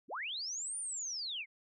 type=linear two-way sweep; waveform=sine; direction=up then down; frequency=147.1 to 9397 to 2046 Hz; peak=-37 dBFS; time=0.08-1.46 s; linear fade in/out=50 ms; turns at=0.78 s; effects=none